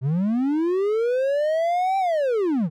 triangle linear two-way sweep, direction up then down, 122.9 to 784 to 139.5 Hz, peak -17 dBFS, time 0.01-2.7 s, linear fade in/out 50 ms, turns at 1.98 s, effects none

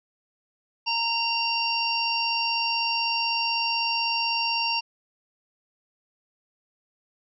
harmonic tone, 924 Hz, A#5, 16 cents flat, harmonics 1 / 3 / 5 / 6, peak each -28 / -27 / -30 / -30 dBFS, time 0.86-4.81 s, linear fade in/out 20 ms, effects none

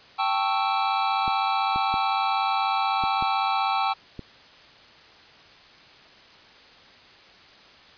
square chord, A dominant seventh, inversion third, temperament equal, 784 / 880 / 1108.7 / 1318.5 Hz, G5 / A5 / C#6 / E6, 0 / 0 / 0 / 0 cents, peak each -26 / -29 / -30 / -29 dBFS, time 0.18-3.94 s, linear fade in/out 20 ms
clicks, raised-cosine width 3 ms, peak -22 dBFS, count 6, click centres 1.279 / 1.76 / 1.941 / 3.038 / 3.225 / 4.193 s
effects white hiss -50 dBFS RMS until 7.97 s + resampled to 11025 Hz

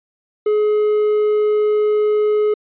triangle tone, 422.6 Hz, G#4, 30 cents sharp, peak -11 dBFS, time 0.46-2.54 s, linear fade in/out 5 ms, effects resampled to 8000 Hz

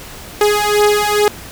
sawtooth beating tone pair, 415.3 / 417.6 Hz, G#4 / G#4, 0 / +10 cents, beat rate 2.3 Hz, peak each -10 dBFS, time 0.41-1.28 s, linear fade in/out 2 ms, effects pink hiss -33 dBFS RMS until 1.51 s

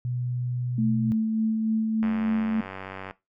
sine tone, 123.47 Hz, B2, in tune, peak -26 dBFS, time 0.05-1.12 s, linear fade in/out 0 ms
sine tone with tremolo, 220.5 Hz, A3, 4 cents sharp, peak -21 dBFS, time 0.78-2.61 s, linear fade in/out 5 ms, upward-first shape sine, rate 3.4 Hz, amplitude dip 30%
click train, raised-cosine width 0.5 ms, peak -21 dBFS, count 104, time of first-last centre 2.03-3.11 s, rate 95.4 Hz
effects noise-tail reverb RT60 0.2 s tail -18 dB re dry

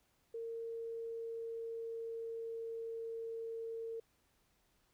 sine tone with pitch glide, 458.3 to 454.9 Hz, A#4 to A#4, -29 to -42 cents, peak -40 dBFS, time 0.34-4 s, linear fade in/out 5 ms, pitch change -13 cents, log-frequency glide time 0.71-3.65 s, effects pink hiss -75 dBFS RMS until 4.93 s

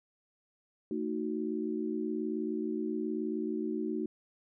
sine chord, D# diminished, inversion second, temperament equal with one note detuned, 224 / 311.1 / 370 Hz, A3 / D#4 / F#4, +31 / 0 / 0 cents, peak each -36 / -35 / -36 dBFS, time 0.91-4.06 s, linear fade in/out 2 ms, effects none

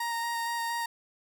30% pulse tone with vibrato, 932.3 Hz, A#5, in tune, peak -27 dBFS, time 0-0.86 s, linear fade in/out 5 ms, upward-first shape square, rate 4.3 Hz, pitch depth 10 cents each way, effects none

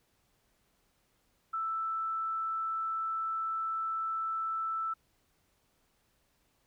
sine tone, 1322 Hz, E6, 5 cents sharp, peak -31 dBFS, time 1.53-4.94 s, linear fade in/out 10 ms, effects pink hiss -73 dBFS RMS until 6.66 s

